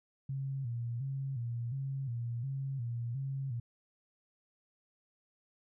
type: tone with vibrato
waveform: sine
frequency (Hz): 126.7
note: B2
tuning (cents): +45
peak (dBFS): -34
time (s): 0.29-3.6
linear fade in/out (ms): 5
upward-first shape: square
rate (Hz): 1.4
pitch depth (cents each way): 120
effects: none